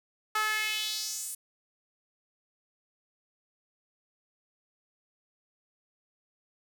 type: tone with high-pass filter sweep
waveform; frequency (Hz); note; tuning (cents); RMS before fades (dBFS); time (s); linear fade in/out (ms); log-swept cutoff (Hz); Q
sawtooth; 430; A4; -40; -32; 0.35-1.35; 5; 1200 to 9800; 2.7
effects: none